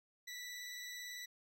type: tone with vibrato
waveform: 20% pulse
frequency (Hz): 1967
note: B6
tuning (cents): -7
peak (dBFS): -40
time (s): 0.27-1.26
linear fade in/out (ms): 10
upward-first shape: square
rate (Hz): 18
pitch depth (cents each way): 9
effects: none